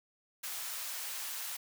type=high-pass noise; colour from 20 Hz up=white; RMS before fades=-40 dBFS; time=0.43-1.57 s; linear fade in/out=10 ms; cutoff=810 Hz; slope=12 dB/octave; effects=none